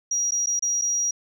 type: tone with dropouts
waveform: sine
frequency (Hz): 5740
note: F8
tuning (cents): +47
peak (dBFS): -20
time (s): 0.11-1.11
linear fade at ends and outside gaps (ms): 5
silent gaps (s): 0.309-0.319 / 0.461-0.47 / 0.594-0.623 / 0.814-0.819
effects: tanh soft clip ceiling -16 dBFS